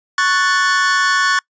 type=chord; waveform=45% pulse; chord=F# minor; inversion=second; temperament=equal; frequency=1108.7 / 1480 / 1760 Hz; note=C#6 / F#6 / A6; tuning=0 / 0 / 0 cents; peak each=-17 dBFS; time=0.18-1.39 s; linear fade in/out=2 ms; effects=noise-tail reverb RT60 0.1 s tail -26 dB re dry + resampled to 16000 Hz